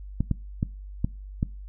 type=clicks; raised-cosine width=5 ms; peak=-11 dBFS; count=5; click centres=0.206 / 0.313 / 0.629 / 1.045 / 1.429 s; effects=noise-tail reverb RT60 0.3 s tail -22 dB re dry + added 49 Hz sine -37 dBFS peak until 1.68 s